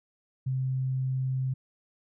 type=tone; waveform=sine; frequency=130.81 Hz; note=C3; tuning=in tune; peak=-26 dBFS; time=0.46-1.54 s; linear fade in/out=10 ms; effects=none